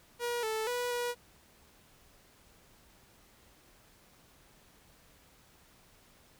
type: tone with pitch steps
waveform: sawtooth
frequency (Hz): 479.1 / 438.8 / 489 / 483.9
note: A#4 / A4 / B4 / B4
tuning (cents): +47 / -5 / -17 / -35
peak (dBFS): -28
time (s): 0.19-1.15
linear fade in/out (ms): 50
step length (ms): 240
effects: pink hiss -62 dBFS RMS until 6.39 s